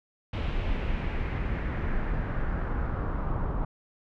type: noise with low-pass filter sweep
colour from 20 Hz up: brown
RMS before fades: -29 dBFS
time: 0.33-3.65 s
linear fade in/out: 5 ms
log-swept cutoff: 3000 to 1100 Hz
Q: 2.2
effects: none